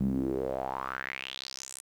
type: tone with band-pass filter sweep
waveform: sawtooth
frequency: 65.8 Hz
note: C2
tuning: 10 cents sharp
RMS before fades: -34 dBFS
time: 0-1.81 s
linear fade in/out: 5 ms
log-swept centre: 180 to 9500 Hz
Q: 5.2
effects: 10-bit

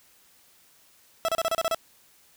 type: tone bursts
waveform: 30% pulse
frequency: 659.3 Hz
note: E5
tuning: in tune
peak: -20 dBFS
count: 8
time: 1.25-1.746 s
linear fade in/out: 0 ms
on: 34 ms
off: 32 ms
effects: white hiss -59 dBFS RMS until 2.36 s

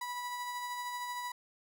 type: tone with tremolo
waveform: 35% pulse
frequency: 980 Hz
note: B5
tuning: 14 cents flat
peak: -34 dBFS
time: 0.01-1.32 s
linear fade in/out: 5 ms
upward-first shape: sine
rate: 13 Hz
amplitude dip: 30%
effects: none

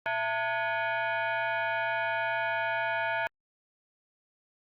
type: tone with frequency modulation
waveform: sine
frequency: 115.9 Hz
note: A#2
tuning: 10 cents flat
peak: -27 dBFS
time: 0.06-3.27 s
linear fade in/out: 0 ms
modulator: 783 Hz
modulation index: 2.5
effects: Opus 48 kbps

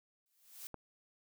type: noise with exponential growth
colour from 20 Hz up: blue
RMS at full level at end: -44 dBFS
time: 0.26-0.67 s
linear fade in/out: 1 ms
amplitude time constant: 88 ms
type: click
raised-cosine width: 1 ms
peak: -30 dBFS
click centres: 0.743 s
effects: none

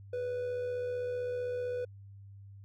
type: tone with amplitude modulation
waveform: triangle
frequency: 493.9 Hz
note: B4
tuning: in tune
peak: -29 dBFS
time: 0.13-1.85 s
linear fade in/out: 5 ms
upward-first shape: sine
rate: 75.6 Hz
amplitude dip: 35%
effects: added 99 Hz sine -48 dBFS peak until 2.64 s

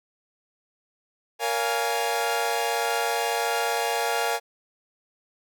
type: chord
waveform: sawtooth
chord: Bb minor seventh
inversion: none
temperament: equal with one note detuned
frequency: 466.2 / 565.7 / 698.5 / 830.6 Hz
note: Bb4 / Db5 / F5 / Ab5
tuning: 0 / +35 / 0 / 0 cents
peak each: -25 / -29 / -25 / -24 dBFS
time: 1.39-4.4 s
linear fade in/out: 50 ms
effects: none

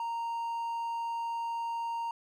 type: tone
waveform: triangle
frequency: 928 Hz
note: A#5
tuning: 8 cents flat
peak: -30 dBFS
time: 0-2.11 s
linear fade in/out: 2 ms
effects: none

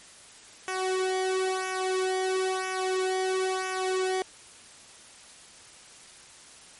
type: tone with flanger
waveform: sawtooth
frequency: 375.1 Hz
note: F#4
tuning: 24 cents sharp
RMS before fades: -28 dBFS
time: 0.68-4.22 s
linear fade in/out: 0 ms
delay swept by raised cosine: 0.23 to 1.93 ms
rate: 1 Hz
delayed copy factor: -0.85
effects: white hiss -50 dBFS RMS until 6.79 s + MP3 48 kbps

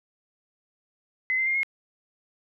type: tone with pitch steps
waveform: sine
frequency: 2040 / 2078 / 2117 / 2156 Hz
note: C7 / C7 / C7 / C#7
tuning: -44 / -12 / +20 / -49 cents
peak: -22 dBFS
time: 1.3-1.632 s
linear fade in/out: 0 ms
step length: 83 ms
effects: none

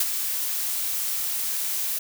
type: noise with ADSR envelope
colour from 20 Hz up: blue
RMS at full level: -20 dBFS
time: 0-1.99 s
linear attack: 5 ms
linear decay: 34 ms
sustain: -7 dB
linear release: 9 ms
effects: none

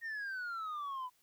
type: exponential sweep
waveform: sine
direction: down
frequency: 1864.7 to 987.8 Hz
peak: -35 dBFS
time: 0.01-1.1 s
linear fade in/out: 50 ms
effects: tanh soft clip ceiling -37 dBFS + white hiss -72 dBFS RMS until 1.22 s

